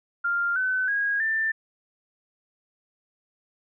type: tone with pitch steps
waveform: sine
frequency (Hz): 1396.9 / 1514.6 / 1642.1 / 1780.4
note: F6 / F#6 / G#6 / A6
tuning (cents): 0 / +40 / -20 / +20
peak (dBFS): -22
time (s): 0.24-1.52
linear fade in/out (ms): 10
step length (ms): 320
effects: none